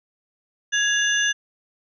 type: tone cluster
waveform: sine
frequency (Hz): 1667 / 2828 / 3506 / 6130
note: G#6 / F7 / A7 / G8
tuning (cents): +6 / +21 / -7 / -40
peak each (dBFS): -20 / -26 / -29 / -26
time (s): 0.72-1.33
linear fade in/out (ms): 20
effects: none